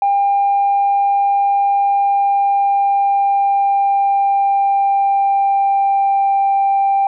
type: tone with pitch glide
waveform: sine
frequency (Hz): 800 to 789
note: G5 to G5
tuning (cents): +35 to +11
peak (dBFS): -10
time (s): 0.02-7.07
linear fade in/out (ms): 2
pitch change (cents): -24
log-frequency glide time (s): 1.85-6.58
effects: tanh soft clip ceiling -8 dBFS